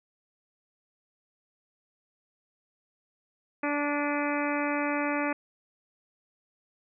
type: harmonic tone with a mistuned harmonic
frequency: 291.1 Hz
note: D4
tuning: 15 cents flat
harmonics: 1 / 2 / 3 / 4 / 5 / 6 / 7 / 8 / 9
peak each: -30 / -33 / -35 / -36 / -37 / -38 / -38 / -39 / -40 dBFS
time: 3.63-5.33 s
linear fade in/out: 5 ms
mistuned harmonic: 9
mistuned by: -58 cents
effects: none